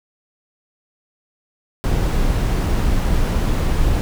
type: noise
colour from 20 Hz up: brown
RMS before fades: -17 dBFS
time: 1.84-4.01 s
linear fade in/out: 0 ms
effects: none